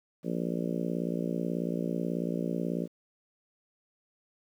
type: harmonic tone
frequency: 58.27 Hz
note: A#1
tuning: in tune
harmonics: 3 / 4 / 5 / 6 / 7 / 8 / 9 / 10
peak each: -33 / -35 / -37 / -39 / -40 / -41 / -42 / -43 dBFS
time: 0.23-2.88 s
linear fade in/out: 50 ms
effects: 10-bit